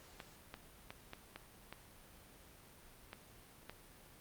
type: clicks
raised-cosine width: 0.3 ms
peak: -30 dBFS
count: 8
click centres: 0.202 / 0.541 / 0.905 / 1.134 / 1.36 / 1.726 / 3.131 / 3.696 s
effects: pink hiss -60 dBFS RMS until 4.2 s + Opus 48 kbps